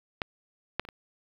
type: clicks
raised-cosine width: 0.3 ms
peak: -12 / -10 / -27 / -24 dBFS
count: 4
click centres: 0.218 / 0.796 / 0.851 / 0.888 s
effects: low-pass 4000 Hz 12 dB/octave + 8-bit